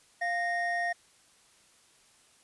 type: tone pair together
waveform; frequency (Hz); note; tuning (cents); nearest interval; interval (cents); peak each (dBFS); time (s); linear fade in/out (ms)
triangle; 698.5 / 1855.1; F5 / A#6; 0 / -9; octave + perfect fourth; 1691; -29 / -29; 0.21-0.93; 10
effects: white hiss -62 dBFS RMS until 2.43 s + resampled to 24000 Hz